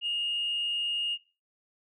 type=tone with frequency modulation; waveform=sine; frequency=2846 Hz; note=F7; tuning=32 cents sharp; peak=-27 dBFS; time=0.01-1.18 s; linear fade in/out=50 ms; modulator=86.7 Hz; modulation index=0.55; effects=noise-tail reverb RT60 0.3 s tail -17 dB re dry + tanh soft clip ceiling -23 dBFS